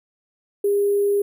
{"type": "tone with sample-and-hold", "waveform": "sine", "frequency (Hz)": 404.6, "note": "G#4", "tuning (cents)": -45, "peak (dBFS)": -16, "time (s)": [0.64, 1.22], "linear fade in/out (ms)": 5, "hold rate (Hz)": 11025, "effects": []}